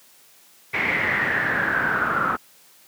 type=noise with low-pass filter sweep; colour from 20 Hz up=pink; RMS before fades=-22 dBFS; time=0.73-2.37 s; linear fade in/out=20 ms; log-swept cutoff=2200 to 1300 Hz; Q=9.9; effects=white hiss -53 dBFS RMS until 2.87 s + high-pass 150 Hz 12 dB/octave